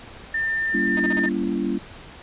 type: tone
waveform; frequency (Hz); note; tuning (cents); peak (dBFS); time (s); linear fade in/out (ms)
sine; 1795; A6; +34; -21; 0.34-1.29; 5
type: chord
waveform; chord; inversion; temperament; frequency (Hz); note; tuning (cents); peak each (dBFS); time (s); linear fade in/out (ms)
sine; G diminished seventh; none; just; 196 / 235.2 / 282.2 / 338.7; G3 / Bb3 / Db4 / Fb4; 0 / +16 / +31 / +47; -27; 0.73-1.79; 20
type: tone bursts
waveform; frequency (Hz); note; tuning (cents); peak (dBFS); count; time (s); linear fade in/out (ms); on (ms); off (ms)
sawtooth; 311; D#4; -1; -23; 5; 0.97-1.261; 2; 27; 39
effects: pink hiss -42 dBFS RMS until 2.22 s + resampled to 8000 Hz